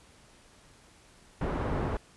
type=low-pass noise; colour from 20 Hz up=pink; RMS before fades=-31 dBFS; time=1.41-1.97 s; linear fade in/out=2 ms; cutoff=1100 Hz; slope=12 dB/octave; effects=pink hiss -58 dBFS RMS until 2.16 s + resampled to 24000 Hz